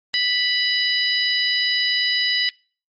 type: harmonic tone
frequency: 987.8 Hz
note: B5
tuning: in tune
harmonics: 2 / 3 / 4 / 5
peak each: -23 / -23 / -23 / -23 dBFS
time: 0.14-2.49 s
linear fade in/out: 0 ms
effects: noise-tail reverb RT60 0.4 s tail -25 dB re dry + MP3 32 kbps